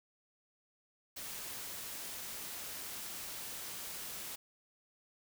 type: noise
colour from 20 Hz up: white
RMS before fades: -44 dBFS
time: 1.16-4.36 s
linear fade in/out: 10 ms
effects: none